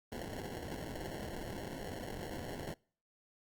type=noise with sample-and-hold; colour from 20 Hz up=white; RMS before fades=-43 dBFS; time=0.12-2.74 s; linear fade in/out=0 ms; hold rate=1225 Hz; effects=noise-tail reverb RT60 0.5 s tail -26 dB re dry + Opus 48 kbps